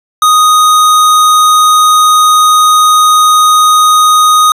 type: tone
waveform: square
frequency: 1244.5 Hz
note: D#6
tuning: in tune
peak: -4 dBFS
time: 0.22-4.52 s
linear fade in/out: 2 ms
effects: resampled to 32000 Hz + 7-bit

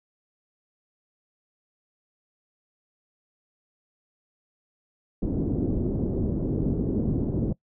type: low-pass noise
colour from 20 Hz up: white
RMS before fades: -26 dBFS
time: 5.22-7.53 s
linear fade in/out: 5 ms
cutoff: 350 Hz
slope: 24 dB/octave
effects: noise-tail reverb RT60 0.1 s tail -22 dB re dry

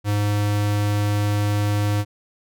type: tone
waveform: square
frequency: 103.4 Hz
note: G#2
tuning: 7 cents flat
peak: -19 dBFS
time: 0.04-2.05 s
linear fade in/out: 50 ms
effects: none

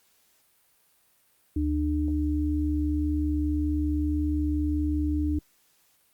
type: tone pair together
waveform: sine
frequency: 75.08 / 300.3 Hz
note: D2 / D4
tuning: +39 / +39 cents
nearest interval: 2 octaves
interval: 2400 cents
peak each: -26 dBFS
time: 1.56-5.39 s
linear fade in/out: 5 ms
effects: white hiss -65 dBFS RMS until 6.13 s + Opus 48 kbps

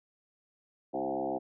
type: tone with frequency modulation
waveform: sine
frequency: 526 Hz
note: C5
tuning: 9 cents sharp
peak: -30 dBFS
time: 0.93-1.39 s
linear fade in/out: 20 ms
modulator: 66.8 Hz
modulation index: 4
effects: none

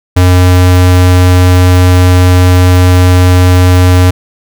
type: tone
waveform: square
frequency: 90.5 Hz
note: F#2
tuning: 38 cents flat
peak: -3 dBFS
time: 0.16-4.11 s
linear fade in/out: 10 ms
effects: none

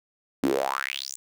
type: tone with high-pass filter sweep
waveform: sawtooth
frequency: 67 Hz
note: C2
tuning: 42 cents sharp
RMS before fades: -28 dBFS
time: 0.43-1.16 s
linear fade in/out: 0 ms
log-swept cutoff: 250 to 7900 Hz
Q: 6.2
effects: none

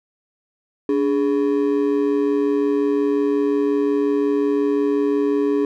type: ring-modulated tone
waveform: triangle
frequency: 352.1 Hz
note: F4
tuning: 14 cents sharp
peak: -11 dBFS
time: 0.89-5.65 s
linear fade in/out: 2 ms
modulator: 62.8 Hz
effects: none

